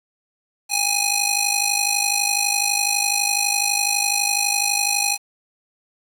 10% pulse ring-modulated tone, 1670 Hz, G#6, 9 cents sharp, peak -6 dBFS, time 0.69-5.18 s, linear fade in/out 50 ms, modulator 861 Hz, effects 7-bit

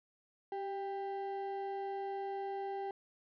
triangle ring-modulated tone, 592 Hz, D5, 14 cents sharp, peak -32 dBFS, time 0.52-2.91 s, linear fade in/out 2 ms, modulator 202 Hz, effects resampled to 11025 Hz

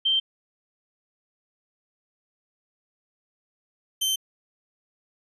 sine / sawtooth tone pair in turn, 3136 / 3104 Hz, G7 / G7, 0 / -18 cents, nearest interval unison, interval 18 cents, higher first, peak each -19 dBFS, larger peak neither, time 0.05-0.2 / 4.01-4.16 s, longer neither, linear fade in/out 10 ms, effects resampled to 32000 Hz

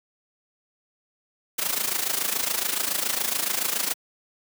white noise with amplitude modulation, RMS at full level -23 dBFS, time 1.58-3.94 s, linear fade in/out 10 ms, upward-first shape sine, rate 27.1 Hz, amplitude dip 75%, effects high-pass 200 Hz 12 dB/octave

